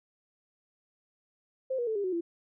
sine tone with pitch steps, 523.3 / 479.9 / 440 / 403.5 / 370 / 339.3 Hz, C5 / B4 / A4 / G#4 / F#4 / F4, 0 / -50 / 0 / -50 / 0 / -50 cents, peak -28 dBFS, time 1.7-2.21 s, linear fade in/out 10 ms, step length 85 ms, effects none

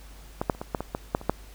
clicks, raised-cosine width 1 ms, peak -12 / -7 / -30 / -18 / -11 / -16 / -14 / -8 / -25 / -7 dBFS, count 10, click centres 0.415 / 0.498 / 0.549 / 0.615 / 0.748 / 0.806 / 0.949 / 1.149 / 1.214 / 1.296 s, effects added 50 Hz sine -45 dBFS peak until 1.54 s + pink hiss -52 dBFS RMS until 1.54 s

